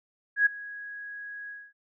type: tone with ADSR envelope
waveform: sine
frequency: 1659 Hz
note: G#6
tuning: 2 cents flat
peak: -16 dBFS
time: 0.36-1.73 s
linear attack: 100 ms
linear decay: 12 ms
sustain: -21 dB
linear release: 240 ms
effects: none